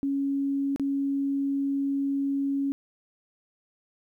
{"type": "tone with dropouts", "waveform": "sine", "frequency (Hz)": 277.2, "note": "C#4", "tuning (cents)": 0, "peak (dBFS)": -24, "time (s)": [0.03, 2.72], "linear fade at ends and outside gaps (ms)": 0, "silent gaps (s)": [0.761, 0.797], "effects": ["11-bit"]}